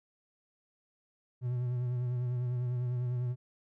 triangle tone with vibrato, 123.47 Hz, B2, in tune, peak -28 dBFS, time 1.41-3.36 s, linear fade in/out 50 ms, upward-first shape sine, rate 10 Hz, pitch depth 34 cents each way, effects none

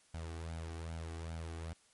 sawtooth tone with flanger, 82 Hz, E2, 9 cents flat, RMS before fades -43 dBFS, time 0.14-1.73 s, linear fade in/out 0 ms, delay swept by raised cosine 1.3 to 2.7 ms, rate 2.5 Hz, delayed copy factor +0.6, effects white hiss -68 dBFS RMS until 1.93 s + MP3 48 kbps

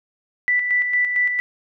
sine tone with tremolo, 1975.5 Hz, B6, in tune, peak -15 dBFS, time 0.48-1.4 s, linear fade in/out 0 ms, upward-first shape square, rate 4.4 Hz, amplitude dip 45%, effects none

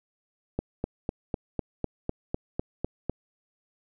click train, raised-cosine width 2 ms, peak -14 dBFS, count 11, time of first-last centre 0.59-3.096 s, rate 3.99 Hz, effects none

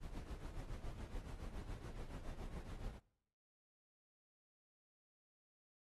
brown noise with tremolo, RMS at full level -45 dBFS, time 0-3 s, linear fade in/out 50 ms, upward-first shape triangle, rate 7.1 Hz, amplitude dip 70%, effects noise-tail reverb RT60 0.8 s tail -22 dB re dry + AAC 32 kbps

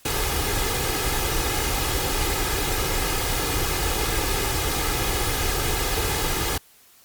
pink noise with comb filter, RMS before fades -24 dBFS, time 0.05-6.58 s, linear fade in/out 5 ms, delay 2.4 ms, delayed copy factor +0.6, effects white hiss -54 dBFS RMS until 7.04 s + Opus 48 kbps

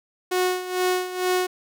sawtooth tone with tremolo, 365.7 Hz, F#4, 20 cents flat, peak -15 dBFS, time 0.31-1.47 s, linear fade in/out 10 ms, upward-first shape sine, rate 2.2 Hz, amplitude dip 75%, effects none

